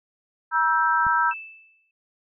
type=chord; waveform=sine; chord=E diminished; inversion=second; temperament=equal with one note detuned; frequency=956.3 / 1318.5 / 1568 Hz; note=Bb5 / E6 / G6; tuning=+44 / 0 / 0 cents; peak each=-22 / -22 / -23 dBFS; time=0.51-1.34 s; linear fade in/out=50 ms
type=click; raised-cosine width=5 ms; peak=-25 dBFS; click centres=1.067 s
type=tone with exponential decay; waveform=sine; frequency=2637 Hz; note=E7; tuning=in tune; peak=-29 dBFS; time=1.31-1.91 s; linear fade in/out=2 ms; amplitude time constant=130 ms
effects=none